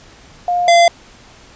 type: tone pair in turn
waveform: sine / square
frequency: 708 / 686.3 Hz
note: F5 / F5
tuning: +23 / -30 cents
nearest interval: minor second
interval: 53 cents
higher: first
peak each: -13 / -7 dBFS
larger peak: second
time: 0.48-0.68 / 0.68-0.88 s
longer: neither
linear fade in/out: 2 ms
effects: pink hiss -43 dBFS RMS until 1.55 s + resampled to 16000 Hz